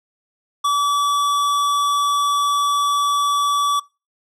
triangle tone with hard clipping, 1149 Hz, D6, 38 cents flat, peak -17 dBFS, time 0.64-3.8 s, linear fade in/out 10 ms, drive 18 dB, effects noise-tail reverb RT60 0.3 s tail -25 dB re dry

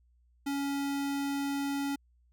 square tone, 280 Hz, C#4, 18 cents sharp, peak -31 dBFS, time 0.46-1.96 s, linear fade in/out 10 ms, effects added 60 Hz sine -63 dBFS peak until 2.32 s

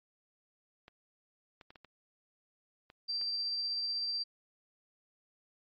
clicks, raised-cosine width 0.3 ms, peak -36 dBFS, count 7, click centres 0.881 / 1.612 / 1.705 / 1.758 / 1.847 / 2.901 / 3.214 s
sine tone with tremolo, 4699 Hz, D8, in tune, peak -31 dBFS, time 3.08-4.24 s, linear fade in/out 20 ms, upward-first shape triangle, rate 16 Hz, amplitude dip 25%
effects MP3 32 kbps

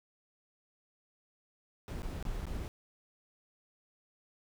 brown noise with dropouts, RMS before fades -38 dBFS, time 1.88-2.68 s, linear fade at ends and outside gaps 0 ms, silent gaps 2.02-2.03 / 2.226-2.252 / 2.454-2.467 s, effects none

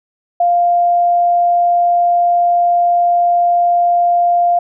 sine tone, 698.5 Hz, F5, in tune, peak -9 dBFS, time 0.4-4.59 s, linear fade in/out 5 ms, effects none

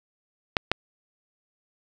clicks, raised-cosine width 0.3 ms, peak -4 dBFS, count 2, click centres 0.568 / 0.716 s, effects none

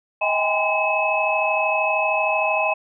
sine tone cluster, 633 / 793 / 826 / 1022 / 2577 Hz, D#5 / G5 / G#5 / C6 / E7, +30 / +20 / -10 / -41 / -40 cents, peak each -23 / -27 / -26 / -26 / -22 dBFS, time 0.21-2.74 s, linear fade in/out 10 ms, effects none

